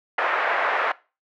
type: band-pass noise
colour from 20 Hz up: white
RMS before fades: -23 dBFS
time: 0.18-0.92 s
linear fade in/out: 5 ms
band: 500 to 1900 Hz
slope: 24 dB/octave
effects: noise-tail reverb RT60 0.3 s tail -20 dB re dry